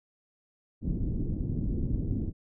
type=low-pass noise; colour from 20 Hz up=pink; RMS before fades=-30 dBFS; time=0.81-2.33 s; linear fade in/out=50 ms; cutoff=300 Hz; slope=24 dB/octave; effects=none